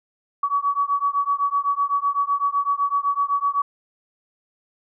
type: beating tone pair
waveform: sine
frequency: 1130 / 1137.9 Hz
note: C#6 / C#6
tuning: +33 / +45 cents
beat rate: 7.9 Hz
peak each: -22 dBFS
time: 0.43-3.62 s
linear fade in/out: 5 ms
effects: none